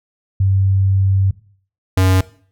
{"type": "tone pair in turn", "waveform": ["sine", "square"], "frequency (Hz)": [96.6, 93.63], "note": ["G2", "F#2"], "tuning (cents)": [-25, 21], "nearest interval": "minor second", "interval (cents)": 54, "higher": "first", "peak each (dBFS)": -11, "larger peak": "neither", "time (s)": [[0.4, 1.31], [1.97, 2.21]], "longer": "first", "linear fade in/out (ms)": 5, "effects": ["noise-tail reverb RT60 0.5 s tail -19 dB re dry"]}